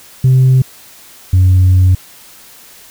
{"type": "tone pair in turn", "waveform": "sine", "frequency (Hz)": [130, 92.18], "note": ["C3", "F#2"], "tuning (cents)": [-11, -6], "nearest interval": "tritone", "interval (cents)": 595, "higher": "first", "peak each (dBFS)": -3, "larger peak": "neither", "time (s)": [[0.24, 0.62], [1.33, 1.95]], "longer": "second", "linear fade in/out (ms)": 5, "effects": ["tanh soft clip ceiling -3 dBFS", "white hiss -39 dBFS RMS until 2.9 s"]}